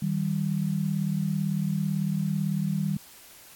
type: tone pair together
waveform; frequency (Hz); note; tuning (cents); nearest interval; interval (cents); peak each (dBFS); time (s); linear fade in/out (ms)
sine; 156.6 / 194.59; D#3 / G3; +11 / -12; major third; 377; -27; 0.02-2.97; 5
effects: white hiss -50 dBFS RMS until 3.55 s + AAC 64 kbps